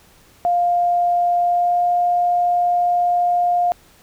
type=tone with pitch glide; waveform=sine; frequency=702 to 706.1 Hz; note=F5 to F5; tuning=+9 to +19 cents; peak=-14 dBFS; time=0.45-3.72 s; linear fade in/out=0 ms; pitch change=+10 cents; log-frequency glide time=1.43-1.82 s; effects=pink hiss -51 dBFS RMS until 4.02 s